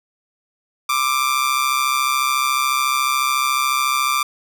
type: tone with amplitude modulation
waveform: sawtooth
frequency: 1182 Hz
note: D6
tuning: 11 cents sharp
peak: -10 dBFS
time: 0.89-4.23 s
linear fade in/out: 5 ms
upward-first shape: sine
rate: 134 Hz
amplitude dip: 65%
effects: none